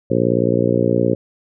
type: harmonic tone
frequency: 59.1 Hz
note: A#1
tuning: 24 cents sharp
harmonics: 2 / 3 / 4 / 5 / 6 / 7 / 8 / 9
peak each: -22 / -22 / -22 / -22 / -22 / -22 / -22 / -22 dBFS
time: 0.1-1.15 s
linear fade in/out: 10 ms
effects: none